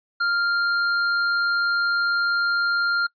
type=tone; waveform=square; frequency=1396.9 Hz; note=F6; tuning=in tune; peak=-20 dBFS; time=0.2-3.07 s; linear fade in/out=10 ms; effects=noise-tail reverb RT60 0.1 s tail -24 dB re dry + resampled to 11025 Hz